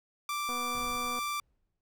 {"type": "tone", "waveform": "sawtooth", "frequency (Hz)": 1174.7, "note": "D6", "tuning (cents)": 0, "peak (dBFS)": -28, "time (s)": [0.29, 1.4], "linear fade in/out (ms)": 2}
{"type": "click train", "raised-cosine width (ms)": 1, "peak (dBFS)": -30, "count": 173, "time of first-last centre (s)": [0.49, 1.189], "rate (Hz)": 246}
{"type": "noise with exponential decay", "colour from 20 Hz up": "brown", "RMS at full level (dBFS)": -43, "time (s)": [0.75, 1.81], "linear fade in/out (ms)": 2, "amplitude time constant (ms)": 230}
{"effects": []}